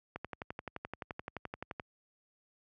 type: click train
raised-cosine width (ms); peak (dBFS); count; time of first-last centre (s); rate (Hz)
0.5; -24; 20; 0.16-1.798; 11.6
effects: high-pass 60 Hz 12 dB/octave